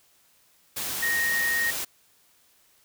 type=tone in noise; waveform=sine; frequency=1864.7 Hz; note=A#6; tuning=in tune; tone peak=-23 dBFS; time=1.02-1.71 s; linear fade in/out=10 ms; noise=white; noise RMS=-31 dBFS; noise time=0.76-1.85 s; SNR=+5 dB; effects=white hiss -62 dBFS RMS until 2.84 s